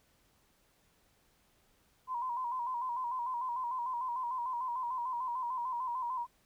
sine tone with vibrato, 987.8 Hz, B5, in tune, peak -33 dBFS, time 2.07-6.27 s, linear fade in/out 50 ms, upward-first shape square, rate 6.7 Hz, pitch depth 66 cents each way, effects pink hiss -70 dBFS RMS until 6.45 s

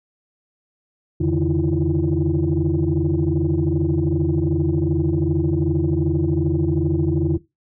sine tone cluster, 85.2 / 139.9 / 152.8 / 320.3 / 342.9 Hz, F2 / C#3 / D#3 / E4 / F4, -42 / +16 / -31 / -50 / -32 cents, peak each -22 dBFS, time 1.2-7.38 s, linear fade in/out 10 ms, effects noise-tail reverb RT60 0.2 s tail -17 dB re dry + tanh soft clip ceiling -10 dBFS

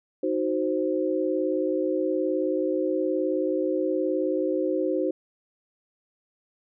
sine chord, C diminished, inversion first, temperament equal, 311.1 / 370 / 523.3 Hz, Eb4 / Gb4 / C5, 0 / 0 / 0 cents, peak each -27 dBFS, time 0.23-5.11 s, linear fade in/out 5 ms, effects none

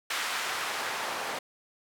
white noise with band-pass filter sweep, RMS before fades -33 dBFS, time 0.1-1.39 s, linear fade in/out 5 ms, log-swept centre 1700 to 760 Hz, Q 0.92, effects none

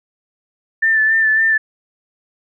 sine tone with vibrato, 1771 Hz, A6, 11 cents sharp, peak -11 dBFS, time 0.82-1.58 s, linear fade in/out 10 ms, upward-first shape sine, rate 3.6 Hz, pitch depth 30 cents each way, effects none

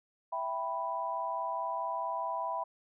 sine chord, E minor, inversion none, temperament equal, 659.3 / 784 / 987.8 Hz, E5 / G5 / B5, 0 / 0 / 0 cents, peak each -38 / -39 / -34 dBFS, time 0.32-2.64 s, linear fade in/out 10 ms, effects none

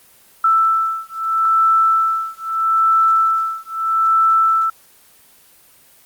sine beating tone pair, 1324 / 1324.78 Hz, E6 / E6, +7 / +8 cents, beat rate 0.78 Hz, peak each -16 dBFS, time 0.44-4.7 s, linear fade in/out 5 ms, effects white hiss -49 dBFS RMS until 6.05 s + Opus 24 kbps

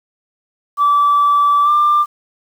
sine tone with pitch glide, 1158 to 1189.2 Hz, D6 to D6, -25 to +21 cents, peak -8 dBFS, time 0.77-2.06 s, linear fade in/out 50 ms, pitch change +46 cents, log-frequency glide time 1.64-1.7 s, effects tanh soft clip ceiling -6 dBFS + 7-bit

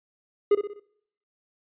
triangle tone with echo, 411.1 Hz, G#4, 18 cents flat, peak -13 dBFS, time 0.51-0.55 s, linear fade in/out 5 ms, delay 62 ms, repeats 4, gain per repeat -7 dB, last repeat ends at 0.798 s, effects noise-tail reverb RT60 0.7 s tail -22 dB re dry + resampled to 8000 Hz

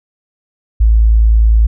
sine tone, 55 Hz, A1, in tune, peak -5 dBFS, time 0.8-1.67 s, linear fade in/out 10 ms, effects none

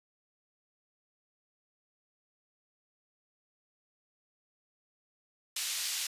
pink band-pass noise, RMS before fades -35 dBFS, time 5.56-6.07 s, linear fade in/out 5 ms, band 3300 to 11000 Hz, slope 12 dB/octave, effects resampled to 32000 Hz

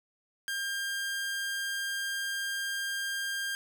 sawtooth tone, 1601 Hz, G6, 36 cents sharp, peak -28 dBFS, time 0.48-3.55 s, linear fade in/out 0 ms, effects 11-bit

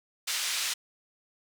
pink band-pass noise, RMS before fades -31 dBFS, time 0.27-0.74 s, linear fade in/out 10 ms, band 2400 to 9000 Hz, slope 12 dB/octave, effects none

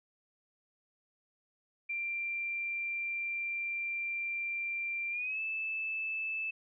sine tone with pitch glide, 2367 to 2626 Hz, D7 to E7, +13 to -7 cents, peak -33 dBFS, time 1.89-6.51 s, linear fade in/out 10 ms, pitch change +180 cents, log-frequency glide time 5.1-5.4 s, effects none

